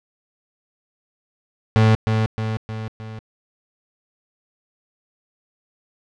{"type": "tone with echo", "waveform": "35% pulse", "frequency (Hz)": 110, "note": "A2", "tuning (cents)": 0, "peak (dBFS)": -10, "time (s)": [1.76, 1.95], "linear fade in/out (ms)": 0, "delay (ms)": 310, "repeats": 4, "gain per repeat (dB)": -5, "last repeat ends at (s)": 3.19, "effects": ["low-pass 4000 Hz 12 dB/octave"]}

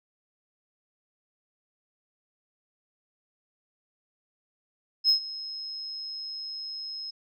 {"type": "tone with ADSR envelope", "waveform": "sine", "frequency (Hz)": 5150, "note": "E8", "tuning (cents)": -41, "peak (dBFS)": -15, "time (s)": [5.04, 7.11], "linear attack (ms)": 52, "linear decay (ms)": 100, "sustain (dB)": -19, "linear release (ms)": 12, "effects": ["tanh soft clip ceiling -14 dBFS"]}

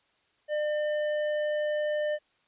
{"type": "tone with hard clipping", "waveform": "triangle", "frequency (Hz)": 601, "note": "D5", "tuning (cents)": 40, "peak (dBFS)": -28, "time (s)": [0.48, 2.19], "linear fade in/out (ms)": 50, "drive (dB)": 12, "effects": ["white hiss -69 dBFS RMS until 2.47 s", "resampled to 8000 Hz"]}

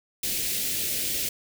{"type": "band-stop noise", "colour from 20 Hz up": "white", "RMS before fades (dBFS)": -28, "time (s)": [0.23, 1.29], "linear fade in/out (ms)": 5, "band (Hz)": [520, 2100], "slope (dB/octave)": 24, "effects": []}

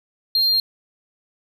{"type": "tone", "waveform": "triangle", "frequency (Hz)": 4198, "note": "C8", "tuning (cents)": 5, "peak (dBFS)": -14, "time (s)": [0.35, 0.6], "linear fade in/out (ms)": 2, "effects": []}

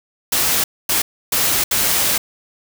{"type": "noise bursts at uneven times", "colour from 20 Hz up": "white", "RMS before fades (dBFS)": -17, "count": 4, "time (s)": [[0.32, 0.64], [0.89, 1.02], [1.32, 1.64], [1.71, 2.18]], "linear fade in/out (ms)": 5, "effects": []}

